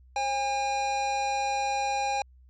square tone pair together, 537 / 811.6 Hz, C5 / G#5, +45 / -40 cents, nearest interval perfect fifth, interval 715 cents, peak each -37 / -27 dBFS, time 0.16-2.22 s, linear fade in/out 2 ms, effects added 63 Hz sine -52 dBFS peak until 2.49 s + resampled to 16000 Hz

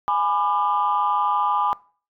sine chord, G# diminished, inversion none, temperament just, 830.6 / 996.7 / 1196.1 Hz, G#5 / B5 / D6, 0 / +16 / +31 cents, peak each -22 dBFS, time 0.08-1.73 s, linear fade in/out 0 ms, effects noise-tail reverb RT60 0.4 s tail -22 dB re dry + tanh soft clip ceiling -11 dBFS

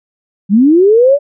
sine linear sweep, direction up, 184.1 to 587.3 Hz, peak -4 dBFS, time 0.49-1.19 s, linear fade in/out 50 ms, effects none

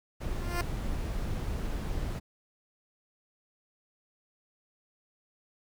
brown noise, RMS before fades -33 dBFS, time 0.2-2.2 s, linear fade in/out 20 ms
10% pulse tone with exponential growth, 349.2 Hz, F4, in tune, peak -20 dBFS, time 0.27-0.61 s, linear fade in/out 0 ms, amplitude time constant 73 ms
effects none

